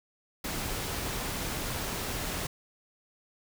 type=noise; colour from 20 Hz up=pink; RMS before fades=-34 dBFS; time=0.44-2.47 s; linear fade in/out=5 ms; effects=none